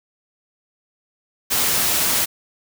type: noise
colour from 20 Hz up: white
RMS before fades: -19 dBFS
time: 1.5-2.26 s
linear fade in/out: 20 ms
effects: none